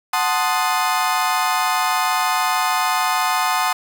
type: chord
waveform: 35% pulse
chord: F# diminished seventh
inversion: none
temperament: equal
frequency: 740 / 880 / 1046.5 / 1244.5 Hz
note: F#5 / A5 / C6 / Eb6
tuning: 0 / 0 / 0 / 0 cents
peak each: -21 dBFS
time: 0.13-3.73 s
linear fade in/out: 5 ms
effects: 7-bit